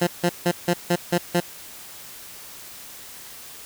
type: tone bursts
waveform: 15% pulse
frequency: 174.61 Hz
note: F3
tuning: in tune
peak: -11 dBFS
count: 7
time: 0.01-1.404 s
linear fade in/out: 10 ms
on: 62 ms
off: 160 ms
effects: white hiss -41 dBFS RMS until 3.65 s